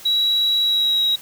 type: tone with pitch glide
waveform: sine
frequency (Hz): 3888 to 3832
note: B7 to A#7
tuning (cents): -28 to +47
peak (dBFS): -14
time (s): 0.05-1.16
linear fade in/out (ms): 10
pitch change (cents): -25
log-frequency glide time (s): 0.62-1.03
effects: tanh soft clip ceiling -12 dBFS + white hiss -41 dBFS RMS until 1.21 s